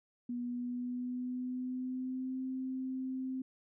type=tone with pitch glide; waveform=sine; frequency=242.9 to 260.3 Hz; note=B3 to C4; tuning=-29 to -9 cents; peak=-35 dBFS; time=0.29-3.42 s; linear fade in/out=5 ms; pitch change=+120 cents; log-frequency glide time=0.41-2.42 s; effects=none